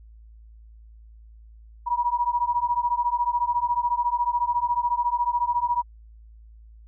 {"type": "beating tone pair", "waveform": "sine", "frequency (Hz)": [956, 970], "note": ["A#5", "B5"], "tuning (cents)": [43, -31], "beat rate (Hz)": 14, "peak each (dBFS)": -24, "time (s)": [1.86, 5.83], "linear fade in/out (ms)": 20, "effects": ["added 55 Hz sine -45 dBFS peak until 6.87 s"]}